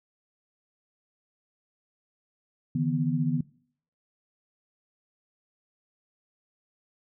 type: tone cluster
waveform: sine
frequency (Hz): 146.3 / 161.4 / 245.6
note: D3 / E3 / B3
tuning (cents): -6 / -36 / -9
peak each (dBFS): -28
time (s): 2.75-3.41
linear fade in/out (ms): 5
effects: noise-tail reverb RT60 0.6 s tail -23 dB re dry